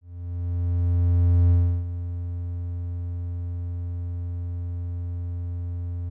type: tone with ADSR envelope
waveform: triangle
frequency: 87.31 Hz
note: F2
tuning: in tune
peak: -12 dBFS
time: 0.01-6.1 s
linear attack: 1500 ms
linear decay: 330 ms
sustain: -13 dB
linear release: 15 ms
effects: none